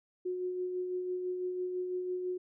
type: tone with tremolo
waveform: sine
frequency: 364 Hz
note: F#4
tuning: 28 cents flat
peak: -31 dBFS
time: 0.25-2.38 s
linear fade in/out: 10 ms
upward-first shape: sine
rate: 6 Hz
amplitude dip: 35%
effects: none